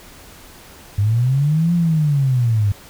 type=linear two-way sweep; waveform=sine; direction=up then down; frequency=98 to 174.61 to 98 Hz; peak=-13 dBFS; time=0.98-2.72 s; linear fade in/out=5 ms; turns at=1.74 s; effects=pink hiss -42 dBFS RMS until 2.89 s